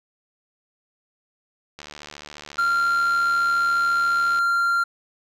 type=click train; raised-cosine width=0.2 ms; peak=-20 dBFS; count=194; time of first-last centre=1.79-4.388 s; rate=74.3 Hz
type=tone; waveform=triangle; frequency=1385 Hz; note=F6; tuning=15 cents flat; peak=-16 dBFS; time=2.58-4.84 s; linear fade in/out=10 ms
effects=none